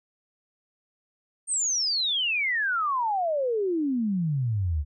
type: exponential sweep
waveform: sine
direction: down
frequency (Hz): 8820 to 69.3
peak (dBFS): -23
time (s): 1.47-4.85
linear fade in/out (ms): 50
effects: none